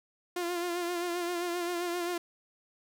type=tone with vibrato; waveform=sawtooth; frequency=349.2 Hz; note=F4; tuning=in tune; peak=-27 dBFS; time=0.36-2.18 s; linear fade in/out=5 ms; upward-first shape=sine; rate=7.6 Hz; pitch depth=41 cents each way; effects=none

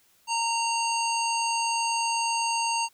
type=harmonic tone; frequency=922 Hz; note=A#5; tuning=19 cents flat; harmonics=1 / 3 / 5 / 7 / 9; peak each=-26 / -31 / -33 / -34 / -36 dBFS; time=0.27-2.89 s; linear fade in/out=50 ms; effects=white hiss -63 dBFS RMS until 2.93 s

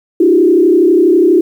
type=tone with frequency modulation; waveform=sine; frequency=350 Hz; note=F4; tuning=4 cents sharp; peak=-5 dBFS; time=0.2-1.41 s; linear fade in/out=5 ms; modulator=32.2 Hz; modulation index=1.3; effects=7-bit

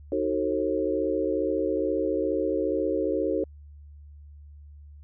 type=chord; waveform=sine; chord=D# diminished seventh; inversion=none; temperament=just; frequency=311.1 / 373.4 / 448 / 537.6 Hz; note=D#4 / F#4 / A4 / C5; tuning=0 / +16 / +31 / +47 cents; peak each=-29 dBFS; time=0.12-3.44 s; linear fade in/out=2 ms; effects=added 73 Hz sine -44 dBFS peak until 5.03 s

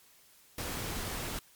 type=noise; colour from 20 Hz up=pink; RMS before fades=-37 dBFS; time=0.58-1.39 s; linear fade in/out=2 ms; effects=white hiss -61 dBFS RMS until 1.55 s + MP3 96 kbps

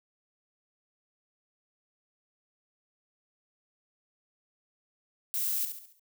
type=noise with echo; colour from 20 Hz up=violet; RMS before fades=-31 dBFS; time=5.34-5.65 s; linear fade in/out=0 ms; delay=69 ms; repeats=5; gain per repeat=-7 dB; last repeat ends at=5.995 s; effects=none

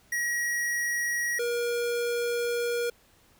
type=tone pair in turn; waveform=square; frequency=1905 / 476.2 Hz; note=A#6 / A#4; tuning=+37 / +37 cents; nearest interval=2 octaves; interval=2400 cents; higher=first; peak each=-27 dBFS; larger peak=neither; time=0.12-1.39 / 1.39-2.9 s; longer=second; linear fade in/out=5 ms; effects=pink hiss -61 dBFS RMS until 3.39 s

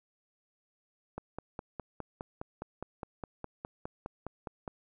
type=click train; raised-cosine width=1 ms; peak=-24 dBFS; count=18; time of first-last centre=1.18-4.678 s; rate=4.86 Hz; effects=none

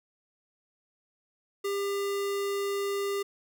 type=tone; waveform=square; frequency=400 Hz; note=G4; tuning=35 cents sharp; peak=-29 dBFS; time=1.64-3.23 s; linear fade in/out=10 ms; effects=none

